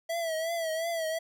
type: tone with vibrato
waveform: square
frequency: 656 Hz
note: E5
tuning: 9 cents flat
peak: -30 dBFS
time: 0.09-1.19 s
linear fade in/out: 10 ms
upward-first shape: triangle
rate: 2.8 Hz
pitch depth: 75 cents each way
effects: none